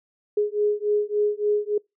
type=beating tone pair; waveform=sine; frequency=415.3 / 418.8 Hz; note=G#4 / G#4; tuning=0 / +15 cents; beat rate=3.5 Hz; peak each=-23 dBFS; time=0.37-1.78 s; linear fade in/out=5 ms; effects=noise-tail reverb RT60 0.2 s tail -26 dB re dry